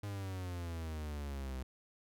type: exponential sweep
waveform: 45% pulse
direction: down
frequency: 103.2 to 63.6 Hz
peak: -39 dBFS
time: 0.03-1.63 s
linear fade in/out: 5 ms
effects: none